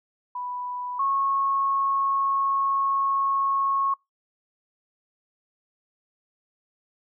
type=tone pair in turn; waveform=sine; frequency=987.8 / 1096.1 Hz; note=B5 / C#6; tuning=0 / -20 cents; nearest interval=major second; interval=180 cents; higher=second; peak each=-29 / -21 dBFS; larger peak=second; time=0.35-0.99 / 0.99-3.94 s; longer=second; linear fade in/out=5 ms; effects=noise-tail reverb RT60 0.2 s tail -25 dB re dry